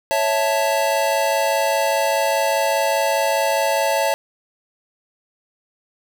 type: chord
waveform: square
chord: A major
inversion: first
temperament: equal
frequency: 554.4 / 659.3 / 880 Hz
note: C#5 / E5 / A5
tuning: 0 / 0 / 0 cents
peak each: -22 dBFS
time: 0.11-4.14 s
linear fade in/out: 0 ms
effects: none